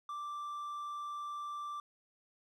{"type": "tone", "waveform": "triangle", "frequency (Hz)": 1174.7, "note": "D6", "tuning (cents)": 0, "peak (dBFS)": -37, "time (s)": [0.09, 1.8], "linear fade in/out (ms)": 2, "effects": []}